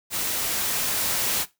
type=noise with level ramp; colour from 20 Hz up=white; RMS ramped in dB=-27 to -24 dBFS; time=0.1-1.46 s; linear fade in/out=50 ms; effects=noise-tail reverb RT60 0.2 s tail -17 dB re dry